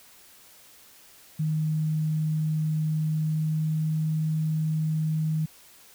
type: tone with pitch glide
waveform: sine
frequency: 155.56 to 156.73 Hz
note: D#3 to D#3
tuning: 0 to +13 cents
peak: -23 dBFS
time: 1.39-5.46 s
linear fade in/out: 10 ms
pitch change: +13 cents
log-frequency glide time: 2.96-4.05 s
effects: white hiss -53 dBFS RMS until 5.94 s